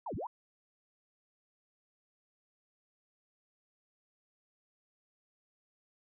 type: linear two-way sweep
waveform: sine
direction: down then up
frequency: 1032 to 55 to 1032 Hz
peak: -36 dBFS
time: 0.06-0.27 s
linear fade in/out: 5 ms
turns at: 0.15 s
effects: none